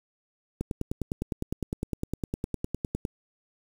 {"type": "click train", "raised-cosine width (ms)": 3, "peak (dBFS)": -16, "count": 25, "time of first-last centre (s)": [0.61, 3.052], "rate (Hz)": 9.83, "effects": ["7-bit"]}